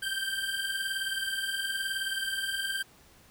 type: beating tone pair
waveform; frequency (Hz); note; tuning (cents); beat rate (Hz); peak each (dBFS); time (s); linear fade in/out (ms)
25% pulse; 1561 / 1580; G6 / G6; -8 / +13; 19; -30 / -29; 0.02-2.83; 10
effects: pink hiss -58 dBFS RMS until 3.3 s